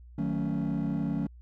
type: chord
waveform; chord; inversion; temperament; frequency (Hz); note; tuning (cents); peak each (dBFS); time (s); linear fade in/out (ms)
triangle; D# half-diminished seventh; none; just; 155.56 / 186.68 / 224 / 280; D#3 / F#3 / A3 / C#4; 0 / +16 / +31 / +18; -30; 0.18-1.27; 5
effects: tanh soft clip ceiling -21 dBFS + added 60 Hz sine -47 dBFS peak until 1.41 s